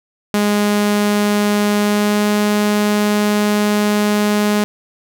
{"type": "tone with pitch glide", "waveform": "sawtooth", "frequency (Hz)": [206.9, 208.3], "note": ["G#3", "G#3"], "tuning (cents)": [-6, 5], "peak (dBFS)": -9, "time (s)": [0.34, 4.64], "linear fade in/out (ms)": 0, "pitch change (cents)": 11, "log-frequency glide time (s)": [1.78, 2.27], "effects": []}